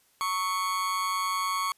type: tone with amplitude modulation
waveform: 40% pulse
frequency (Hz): 1108.7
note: C#6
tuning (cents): 0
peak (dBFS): -23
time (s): 0.21-1.72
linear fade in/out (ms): 0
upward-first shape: sine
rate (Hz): 190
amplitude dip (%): 60
effects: white hiss -65 dBFS RMS until 1.77 s + resampled to 32000 Hz